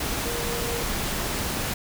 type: tone in noise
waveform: sine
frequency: 472 Hz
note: A#4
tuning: 22 cents sharp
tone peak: -32 dBFS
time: 0.25-0.83 s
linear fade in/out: 5 ms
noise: pink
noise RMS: -28 dBFS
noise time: 0-1.74 s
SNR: -7 dB
effects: none